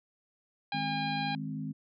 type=harmonic tone; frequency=809 Hz; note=G#5; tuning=46 cents flat; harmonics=1 / 2 / 3 / 4 / 5 / 6; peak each=-33 / -40 / -39 / -43 / -40 / -53 dBFS; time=0.72-1.35 s; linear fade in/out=2 ms
type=chord; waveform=sine; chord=Ab major; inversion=second; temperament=equal; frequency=155.56 / 207.7 / 261.6 Hz; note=Eb3 / Ab3 / C4; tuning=0 / 0 / 0 cents; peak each=-37 / -39 / -38 dBFS; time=0.73-1.73 s; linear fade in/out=20 ms
effects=MP3 96 kbps